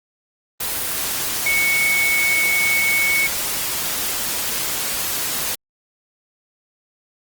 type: tone in noise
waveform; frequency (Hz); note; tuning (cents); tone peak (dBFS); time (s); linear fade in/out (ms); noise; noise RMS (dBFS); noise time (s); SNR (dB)
sine; 2217; C#7; 0; -16; 1.46-3.27; 5; white; -23; 0.6-5.55; +4
effects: Opus 24 kbps